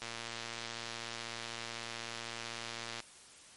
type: click train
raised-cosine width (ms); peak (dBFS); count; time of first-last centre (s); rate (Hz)
0.2; -23; 347; 0.02-3.003; 116
effects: white hiss -56 dBFS RMS until 3.56 s + MP3 48 kbps